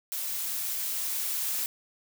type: noise with level ramp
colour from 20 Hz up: blue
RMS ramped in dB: -33 to -30 dBFS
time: 0.12-1.66 s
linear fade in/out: 0 ms
effects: none